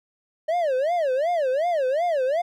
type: tone with vibrato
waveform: triangle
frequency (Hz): 601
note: D5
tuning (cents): +40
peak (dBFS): -18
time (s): 0.48-2.42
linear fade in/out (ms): 10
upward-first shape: sine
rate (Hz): 2.7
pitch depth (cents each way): 290
effects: none